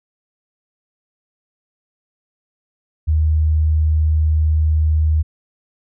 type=tone; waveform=sine; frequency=77.78 Hz; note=D#2; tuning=in tune; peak=-12 dBFS; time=3.07-5.23 s; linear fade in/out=20 ms; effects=none